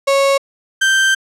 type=tone pair in turn; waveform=35% pulse; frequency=551 / 1564.3 Hz; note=C#5 / G6; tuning=-11 / -4 cents; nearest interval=octave + tritone; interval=1807 cents; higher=second; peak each=-9 dBFS; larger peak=neither; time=0.07-0.38 / 0.81-1.15 s; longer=second; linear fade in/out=10 ms; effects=low-pass 9000 Hz 12 dB/octave